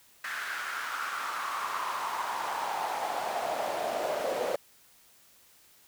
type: noise with high-pass filter sweep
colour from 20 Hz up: brown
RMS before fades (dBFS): -33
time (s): 0.24-4.56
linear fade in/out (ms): 5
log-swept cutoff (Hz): 1600 to 540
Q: 4.2
effects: white hiss -60 dBFS RMS until 5.87 s